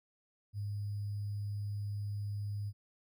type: tone with sample-and-hold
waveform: sine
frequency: 102.4 Hz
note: G#2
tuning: 24 cents flat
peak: -35 dBFS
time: 0.53-2.73 s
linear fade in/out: 50 ms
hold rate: 4900 Hz
effects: none